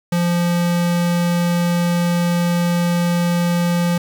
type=tone; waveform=square; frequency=173.5 Hz; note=F3; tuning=11 cents flat; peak=-16 dBFS; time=0.12-3.98 s; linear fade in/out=5 ms; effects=7-bit